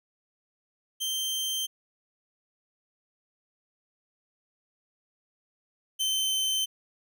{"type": "tone pair in turn", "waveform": "sawtooth", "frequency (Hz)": [3136, 3086], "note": ["G7", "G7"], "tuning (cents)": [0, -28], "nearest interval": "unison", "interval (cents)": 28, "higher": "first", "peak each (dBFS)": [-25, -22], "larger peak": "second", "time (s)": [[1, 1.67], [5.99, 6.66]], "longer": "neither", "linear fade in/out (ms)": 20, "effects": []}